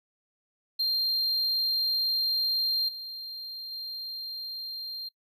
triangle tone with level steps, 4186 Hz, C8, in tune, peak -23 / -35 / -33 dBFS, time 0.79-5.09 s, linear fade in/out 10 ms, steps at 2.88 / 3.71 s, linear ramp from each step 10 ms, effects noise-tail reverb RT60 0.1 s tail -23 dB re dry

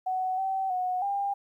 sine tone with pitch steps, 746 / 768 / 733 / 800 Hz, F#5 / G5 / F#5 / G5, +14 / -36 / -16 / +35 cents, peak -26 dBFS, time 0.06-1.34 s, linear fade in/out 10 ms, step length 320 ms, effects 11-bit

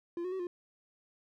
triangle tone with pitch steps, 343.9 / 365.7 / 378.7 / 352.7 Hz, F4 / F#4 / F#4 / F4, -27 / -20 / +40 / +17 cents, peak -32 dBFS, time 0.17-0.47 s, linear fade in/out 2 ms, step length 75 ms, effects none

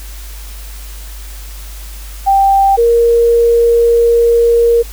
sine tone pair in turn, 785 / 468.2 Hz, G5 / A#4, +2 / +8 cents, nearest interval major sixth, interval 894 cents, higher first, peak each -6 dBFS, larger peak neither, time 2.26-2.77 / 2.77-4.83 s, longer second, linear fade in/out 20 ms, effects added 50 Hz sine -26 dBFS peak until 4.92 s + white hiss -35 dBFS RMS until 4.92 s

